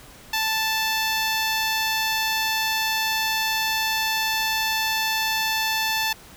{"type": "tone", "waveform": "10% pulse", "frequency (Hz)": 880, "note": "A5", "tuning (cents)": 0, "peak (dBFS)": -13, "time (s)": [0.33, 6.13], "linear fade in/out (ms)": 5, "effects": ["pink hiss -46 dBFS RMS until 6.36 s"]}